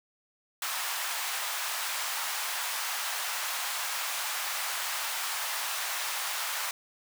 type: high-pass noise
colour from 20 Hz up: pink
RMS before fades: -33 dBFS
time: 0.62-6.71 s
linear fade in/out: 2 ms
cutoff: 830 Hz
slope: 24 dB/octave
effects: none